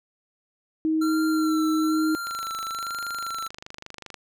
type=tone with pitch glide; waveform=sine; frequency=316.1 to 314.1 Hz; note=D#4 to D#4; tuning=+27 to +16 cents; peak=-20 dBFS; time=0.85-2.15 s; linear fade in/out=0 ms; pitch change=-11 cents; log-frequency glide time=1.29-1.41 s
type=tone with vibrato; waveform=square; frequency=1360 Hz; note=F6; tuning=46 cents flat; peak=-30 dBFS; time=1.01-3.48 s; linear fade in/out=10 ms; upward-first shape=sine; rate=1.1 Hz; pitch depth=35 cents each way
type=click train; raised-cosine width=0.2 ms; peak=-21 dBFS; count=48; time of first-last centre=2.27-4.143 s; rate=25.1 Hz
effects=none